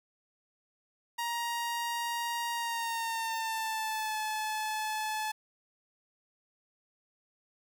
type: tone with pitch glide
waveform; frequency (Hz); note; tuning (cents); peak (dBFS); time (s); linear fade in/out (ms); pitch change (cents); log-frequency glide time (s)
sawtooth; 941 to 862.9; A#5 to A5; +16 to -34; -28; 1.18-5.32; 10; -150; 2.53-4.17
effects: 10-bit